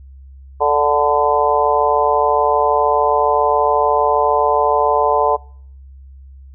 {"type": "harmonic tone with a mistuned harmonic", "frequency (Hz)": 146.83, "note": "D3", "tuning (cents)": 0, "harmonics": [3, 4, 5, 6, 7], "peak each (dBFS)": [-18, -18, -18, -18, -18], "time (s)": [0.6, 5.37], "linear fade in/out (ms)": 20, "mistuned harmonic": 7, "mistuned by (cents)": -21, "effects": ["noise-tail reverb RT60 0.6 s tail -26 dB re dry", "added 67 Hz sine -36 dBFS peak until 6.54 s"]}